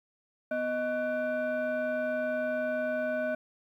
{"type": "tone with frequency modulation", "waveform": "sine", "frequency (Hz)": 622.3, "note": "D#5", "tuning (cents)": 0, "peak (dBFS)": -27, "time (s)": [0.51, 3.35], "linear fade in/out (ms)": 5, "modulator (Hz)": 871, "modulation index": 0.82, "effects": ["tanh soft clip ceiling -23 dBFS", "11-bit"]}